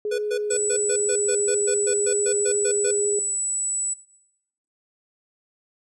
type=tone with pitch glide; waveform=sine; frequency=420 to 409.9 Hz; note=G#4 to G#4; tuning=+19 to -23 cents; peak=-23 dBFS; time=0.05-3.19 s; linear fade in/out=2 ms; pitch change=-42 cents; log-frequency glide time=0.23-1.32 s
type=tone bursts; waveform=square; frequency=490.6 Hz; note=B4; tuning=12 cents flat; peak=-25 dBFS; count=15; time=0.11-2.915 s; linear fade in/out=10 ms; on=75 ms; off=120 ms
type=tone; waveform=sine; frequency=7902 Hz; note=B8; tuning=in tune; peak=-23 dBFS; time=0.5-3.94 s; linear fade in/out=10 ms
effects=noise-tail reverb RT60 0.8 s tail -19 dB re dry + resampled to 24000 Hz